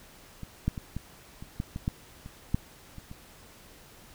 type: clicks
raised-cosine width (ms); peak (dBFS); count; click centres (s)
5; -26 / -13 / -23 / -21 / -29 / -18 / -22 / -15 / -29 / -12 / -30 / -29; 12; 0.433 / 0.68 / 0.778 / 0.966 / 1.425 / 1.601 / 1.761 / 1.879 / 2.261 / 2.545 / 2.983 / 3.114
effects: pink hiss -53 dBFS RMS until 4.14 s